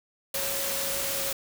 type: tone in noise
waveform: sine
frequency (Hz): 550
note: C#5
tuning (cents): -14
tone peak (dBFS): -36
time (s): 0.34-1.33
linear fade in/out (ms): 5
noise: white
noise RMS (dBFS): -30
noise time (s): 0.34-1.33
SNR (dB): -9
effects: none